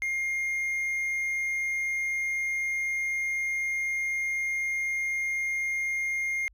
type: tone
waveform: triangle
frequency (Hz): 2124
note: C7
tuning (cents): +25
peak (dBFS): -25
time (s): 0.02-6.48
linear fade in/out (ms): 0
effects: added 50 Hz sine -56 dBFS peak until 6.53 s